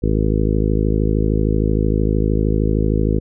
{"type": "harmonic tone", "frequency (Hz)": 53.1, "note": "G#1", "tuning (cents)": 39, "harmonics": [1, 2, 3, 4, 5, 6, 7, 8, 9], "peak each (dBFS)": [-18, -21, -23, -24, -25, -26, -26, -27, -28], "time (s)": [0.02, 3.2], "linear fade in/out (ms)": 20, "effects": []}